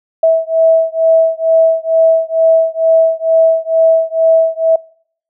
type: beating tone pair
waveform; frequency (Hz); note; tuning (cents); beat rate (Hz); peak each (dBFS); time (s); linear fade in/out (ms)
sine; 650 / 652.2; E5 / E5; -24 / -19; 2.2; -11; 0.23-4.76; 5
effects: noise-tail reverb RT60 0.6 s tail -25 dB re dry